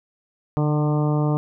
harmonic tone with a mistuned harmonic, 150 Hz, D3, 37 cents sharp, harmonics 1 / 2 / 3 / 4 / 5 / 6 / 7 / 8, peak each -19 / -25 / -29 / -31 / -33 / -35 / -36 / -37 dBFS, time 0.57-1.37 s, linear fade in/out 0 ms, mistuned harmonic 1, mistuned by -19 cents, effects none

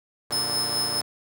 5% pulse chord, Gb augmented, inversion none, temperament equal with one note detuned, 91.12 / 116.54 / 146.83 Hz, Gb2 / Bb2 / D3, -26 / 0 / 0 cents, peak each -30 / -24 / -24 dBFS, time 0.3-1.02 s, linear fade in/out 5 ms
sawtooth tone with tremolo, 5200 Hz, E8, 24 cents flat, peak -20 dBFS, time 0.32-1.01 s, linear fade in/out 5 ms, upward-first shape sine, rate 4.7 Hz, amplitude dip 40%
effects none

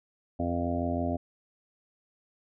harmonic tone with a mistuned harmonic, 86.2 Hz, F2, 22 cents flat, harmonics 1 / 2 / 3 / 4 / 5 / 6 / 7 / 8 / 9, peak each -33 / -39 / -31 / -39 / -42 / -46 / -35 / -35 / -47 dBFS, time 0.39-1.17 s, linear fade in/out 10 ms, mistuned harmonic 6, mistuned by -40 cents, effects none

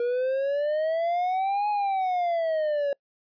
triangle exponential two-way sweep, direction up then down, 474.5 to 840 to 558 Hz, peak -21 dBFS, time 0-2.93 s, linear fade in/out 2 ms, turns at 1.69 s, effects noise-tail reverb RT60 0.1 s tail -25 dB re dry + resampled to 11025 Hz

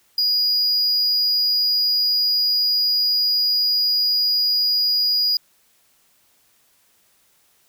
triangle tone, 4894 Hz, D#8, 29 cents flat, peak -15 dBFS, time 0.18-5.37 s, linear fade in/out 2 ms, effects white hiss -60 dBFS RMS until 7.68 s

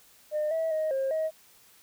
sine tone with pitch steps, 606 / 648 / 626 / 536 / 633 Hz, D#5 / E5 / D#5 / C5 / D#5, -46 / -30 / +10 / +42 / +30 cents, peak -24 dBFS, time 0.31-1.31 s, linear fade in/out 50 ms, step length 200 ms, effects tanh soft clip ceiling -23 dBFS + white hiss -58 dBFS RMS until 1.82 s

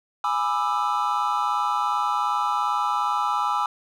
triangle chord, E dominant seventh, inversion first, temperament equal with one note detuned, 830.6 / 987.8 / 1195.9 / 1318.5 Hz, G#5 / B5 / D6 / E6, 0 / 0 / +31 / 0 cents, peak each -25 dBFS, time 0.24-3.66 s, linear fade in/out 2 ms, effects none

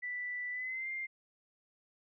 sine tone with pitch glide, 1975.5 to 2105 Hz, B6 to C7, 0 to +10 cents, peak -36 dBFS, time 0.02-1.07 s, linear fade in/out 20 ms, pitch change +110 cents, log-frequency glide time 0.51-0.89 s, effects none

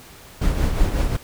brown noise with tremolo, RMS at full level -17 dBFS, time 0.41-1.17 s, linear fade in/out 10 ms, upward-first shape triangle, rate 5.5 Hz, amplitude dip 55%, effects pink hiss -44 dBFS RMS until 1.23 s

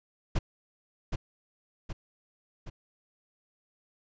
brown noise with echo, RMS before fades -25 dBFS, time 0.35-0.39 s, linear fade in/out 10 ms, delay 770 ms, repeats 3, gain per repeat -5 dB, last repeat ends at 2.7 s, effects resampled to 16000 Hz

